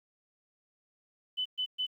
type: tone bursts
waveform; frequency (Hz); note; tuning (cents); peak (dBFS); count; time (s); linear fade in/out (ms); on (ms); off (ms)
sine; 3011; F#7; +30; -29; 3; 1.37-1.868; 20; 86; 120
effects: 11-bit